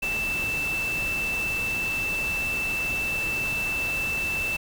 sine tone in noise, 2651 Hz, E7, 9 cents sharp, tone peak -25 dBFS, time 0.02-4.57 s, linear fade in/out 10 ms, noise pink, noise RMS -35 dBFS, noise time 0.02-4.57 s, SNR +7 dB, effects none

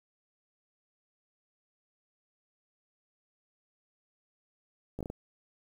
slowing click train, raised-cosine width 2 ms, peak -24 dBFS, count 5, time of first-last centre 4.99-5.101 s, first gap 16 ms, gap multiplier 1.38, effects 9-bit

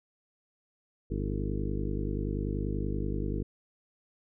harmonic tone with a mistuned harmonic, 50.4 Hz, G1, 49 cents sharp, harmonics 1 / 2 / 3 / 4 / 5 / 6 / 7 / 8 / 9, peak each -33 / -36 / -38 / -39 / -40 / -41 / -41 / -42 / -43 dBFS, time 1.1-3.43 s, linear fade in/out 10 ms, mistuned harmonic 7, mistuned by -74 cents, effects none

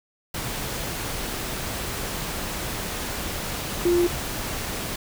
sine tone in noise, 349.2 Hz, F4, in tune, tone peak -17 dBFS, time 3.85-4.07 s, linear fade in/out 5 ms, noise pink, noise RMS -30 dBFS, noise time 0.34-4.96 s, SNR +10 dB, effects none

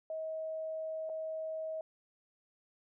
sine tone with dropouts, 636 Hz, D#5, 38 cents sharp, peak -36 dBFS, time 0.1-1.81 s, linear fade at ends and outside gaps 2 ms, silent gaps 1.093-1.097 s, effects none

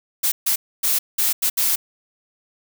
blue noise bursts at uneven times, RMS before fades -19 dBFS, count 6, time 0.23-0.32 / 0.46-0.56 / 0.83-0.99 / 1.18-1.33 / 1.42-1.5 / 1.57-1.76 s, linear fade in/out 10 ms, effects none

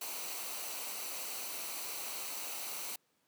white noise with comb filter, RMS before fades -41 dBFS, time 0.01-2.96 s, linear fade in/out 5 ms, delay 0.58 ms, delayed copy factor -0.5, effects pink hiss -75 dBFS RMS until 3.27 s + high-pass 200 Hz 12 dB/octave

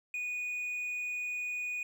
triangle tone, 2468 Hz, D#7, 15 cents flat, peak -32 dBFS, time 0.14-1.83 s, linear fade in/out 2 ms, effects none

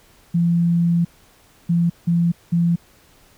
sine tone bursts at uneven times, 170.6 Hz, F3, 40 cents flat, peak -14 dBFS, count 4, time 0.34-1.05 / 1.69-1.9 / 2.07-2.32 / 2.52-2.76 s, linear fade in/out 10 ms, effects pink hiss -53 dBFS RMS until 3.37 s

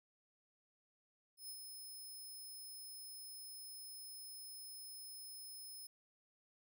5% pulse tone with ADSR envelope, 5190 Hz, E8, 28 cents flat, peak -40 dBFS, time 1.37-5.87 s, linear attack 120 ms, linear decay 67 ms, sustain -4 dB, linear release 5 ms, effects none

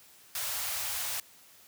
white band-stop noise, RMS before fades -34 dBFS, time 0.35-1.2 s, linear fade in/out 2 ms, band 110 to 580 Hz, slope 24 dB/octave, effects white hiss -57 dBFS RMS until 1.67 s + high-pass 60 Hz 12 dB/octave

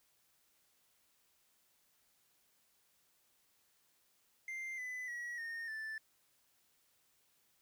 triangle tone with pitch steps, 2093 / 2004 / 1919.3 / 1837.9 / 1760 Hz, C7 / B6 / B6 / A#6 / A6, 0 / +25 / -50 / -25 / 0 cents, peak -39 dBFS, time 4.48-5.98 s, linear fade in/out 2 ms, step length 300 ms, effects white hiss -74 dBFS RMS until 7.61 s

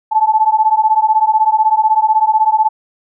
sine beating tone pair, 862 / 878 Hz, A5 / A5, -36 / -4 cents, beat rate 16 Hz, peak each -12 dBFS, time 0.11-2.69 s, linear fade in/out 20 ms, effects none

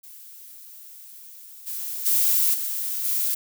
violet noise with level steps, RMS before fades -44 / -31 / -20 / -28 / -24 dBFS, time 0.03-3.35 s, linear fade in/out 10 ms, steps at 1.66 / 2.05 / 2.53 / 3.04 s, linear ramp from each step 20 ms, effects none

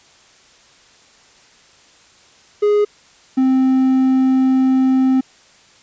triangle tone pair in turn, 415.3 / 261.6 Hz, G#4 / C4, 0 / 0 cents, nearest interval minor sixth, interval 800 cents, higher first, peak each -9 dBFS, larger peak neither, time 2.62-2.85 / 3.37-5.21 s, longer second, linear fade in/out 10 ms, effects white hiss -49 dBFS RMS until 5.82 s + resampled to 16000 Hz

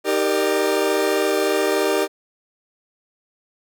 40% pulse chord, Eb major seventh, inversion none, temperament equal with one note detuned, 311.1 / 392 / 466.2 / 599 Hz, Eb4 / G4 / Bb4 / D5, 0 / 0 / 0 / +34 cents, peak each -25 / -20 / -23 / -23 dBFS, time 0.04-2.08 s, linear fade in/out 50 ms, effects none

